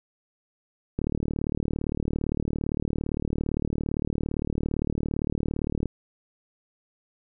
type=click train; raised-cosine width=3 ms; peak=-14 dBFS; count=184; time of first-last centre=0.99-5.857 s; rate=37.6 Hz; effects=none

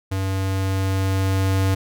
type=tone with level ramp; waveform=square; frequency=95.9 Hz; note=G2; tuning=37 cents flat; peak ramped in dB=-22 to -17 dBFS; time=0.11-1.75 s; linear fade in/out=10 ms; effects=none

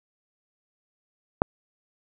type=click; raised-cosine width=1 ms; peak=-4 dBFS; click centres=1.419 s; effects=none

